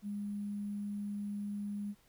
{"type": "tone with sample-and-hold", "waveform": "sine", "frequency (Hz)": 204.4, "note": "G#3", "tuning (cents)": -27, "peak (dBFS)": -36, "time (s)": [0.02, 1.95], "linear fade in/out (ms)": 50, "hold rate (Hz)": 11025, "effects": ["pink hiss -68 dBFS RMS until 2.08 s"]}